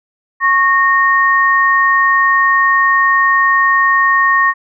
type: tone pair together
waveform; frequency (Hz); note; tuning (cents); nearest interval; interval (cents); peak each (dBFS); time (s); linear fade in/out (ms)
sine; 1100 / 1850; C#6 / A#6; -14 / -14; major sixth; 900; -11; 0.4-4.54; 50
effects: none